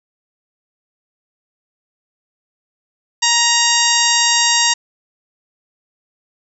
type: harmonic tone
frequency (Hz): 939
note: A#5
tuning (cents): +12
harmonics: 1 / 2 / 3 / 4 / 5 / 6 / 7 / 8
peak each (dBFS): -20 / -20 / -20 / -20 / -20 / -20 / -20 / -20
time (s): 3.22-4.74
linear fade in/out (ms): 10
effects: none